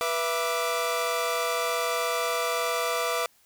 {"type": "tone cluster", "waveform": "sawtooth", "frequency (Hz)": [489.2, 666, 1176], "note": ["B4", "E5", "D6"], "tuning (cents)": [-16, 18, 2], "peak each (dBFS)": -26, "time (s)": [0.01, 3.26], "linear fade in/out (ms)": 0, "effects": ["white hiss -62 dBFS RMS until 3.45 s"]}